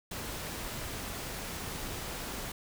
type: noise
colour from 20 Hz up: pink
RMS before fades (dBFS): -39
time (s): 0.11-2.52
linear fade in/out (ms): 5
effects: none